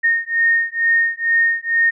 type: beating tone pair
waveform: sine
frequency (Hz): 1842 / 1844.2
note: A#6 / A#6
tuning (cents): -21 / -19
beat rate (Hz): 2.2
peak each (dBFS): -17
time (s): 0.03-1.91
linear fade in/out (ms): 20
effects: none